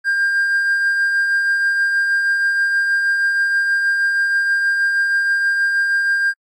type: tone with tremolo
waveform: triangle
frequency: 1600 Hz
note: G6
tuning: 35 cents sharp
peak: -10 dBFS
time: 0.04-6.34 s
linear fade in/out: 50 ms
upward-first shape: triangle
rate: 6.3 Hz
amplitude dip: 40%
effects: tanh soft clip ceiling -8 dBFS + AAC 48 kbps